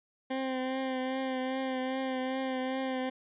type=tone with vibrato; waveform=20% pulse; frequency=261 Hz; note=C4; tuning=4 cents flat; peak=-26 dBFS; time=0.3-3.1 s; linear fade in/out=10 ms; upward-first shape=triangle; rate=2.5 Hz; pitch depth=31 cents each way; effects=resampled to 8000 Hz